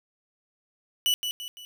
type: tone with echo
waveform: 40% pulse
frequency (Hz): 2960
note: F#7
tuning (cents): 0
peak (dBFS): -20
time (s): 1.06-1.14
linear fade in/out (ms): 0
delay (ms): 170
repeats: 3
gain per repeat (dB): -7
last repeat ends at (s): 1.65
effects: none